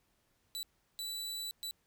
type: tone bursts at uneven times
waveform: sawtooth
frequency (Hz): 3958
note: B7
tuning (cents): +3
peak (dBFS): -35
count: 3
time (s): 0.55-0.63 / 0.99-1.51 / 1.63-1.71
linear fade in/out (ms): 0
effects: pink hiss -75 dBFS RMS until 1.86 s